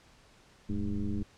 sine tone with frequency modulation, 110 Hz, A2, in tune, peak -29 dBFS, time 0.69-1.23 s, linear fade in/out 5 ms, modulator 98.3 Hz, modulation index 1.9, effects pink hiss -60 dBFS RMS until 1.37 s + low-pass 7000 Hz 12 dB/octave

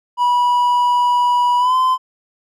triangle tone with pitch glide, 976 to 1027.5 Hz, B5 to C6, -21 to -32 cents, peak -10 dBFS, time 0.17-1.98 s, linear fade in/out 50 ms, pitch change +89 cents, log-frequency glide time 1.58-1.75 s, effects none

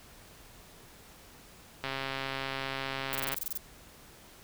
click train, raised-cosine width 0.3 ms, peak -18 dBFS, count 204, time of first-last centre 1.84-3.344 s, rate 135 Hz
violet noise bursts, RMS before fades -34 dBFS, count 10, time 3.13-3.574 s, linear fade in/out 0 ms, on 21 ms, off 26 ms
effects pink hiss -54 dBFS RMS until 4.43 s

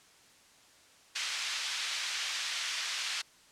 white band-pass noise, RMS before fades -35 dBFS, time 1.15-3.22 s, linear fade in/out 10 ms, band 1700 to 4800 Hz, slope 12 dB/octave, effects white hiss -60 dBFS RMS until 3.51 s + low-pass 8000 Hz 12 dB/octave

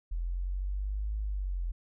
sine linear two-way sweep, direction up then down, 41.86 to 52.9 to 41.86 Hz, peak -30 dBFS, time 0.11-1.72 s, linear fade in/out 10 ms, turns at 1.17 s, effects none

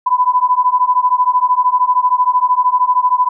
sine beating tone pair, 993 / 1006 Hz, B5 / B5, +9 / +32 cents, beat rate 13 Hz, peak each -13 dBFS, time 0.06-3.29 s, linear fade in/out 10 ms, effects none

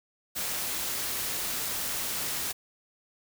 white noise, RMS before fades -32 dBFS, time 0.35-2.53 s, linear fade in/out 20 ms, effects none

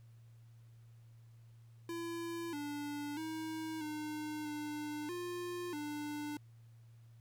square tone with pitch steps, 337.7 / 291 / 317.8 / 303.8 / 299.1 / 353 / 296.4 Hz, E4 / D4 / D#4 / D#4 / D4 / F4 / D4, +42 / -16 / +37 / -41 / +32 / +19 / +16 cents, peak -40 dBFS, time 1.89-6.37 s, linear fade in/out 2 ms, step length 640 ms, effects added 115 Hz sine -56 dBFS peak until 7.2 s + pink hiss -75 dBFS RMS until 7.2 s

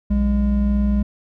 triangle tone pair together, 60.8 / 204.5 Hz, B1 / G#3, -26 / -26 cents, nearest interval octave + major sixth, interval 2100 cents, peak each -16 dBFS, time 0.1-1.03 s, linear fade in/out 10 ms, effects none

